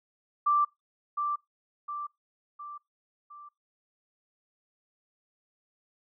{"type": "tone with echo", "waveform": "sine", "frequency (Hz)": 1174.7, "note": "D6", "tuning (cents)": 0, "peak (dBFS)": -21, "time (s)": [0.46, 0.65], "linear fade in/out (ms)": 10, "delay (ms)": 710, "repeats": 4, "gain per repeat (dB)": -6, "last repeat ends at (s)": 3.49, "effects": ["noise-tail reverb RT60 0.2 s tail -25 dB re dry"]}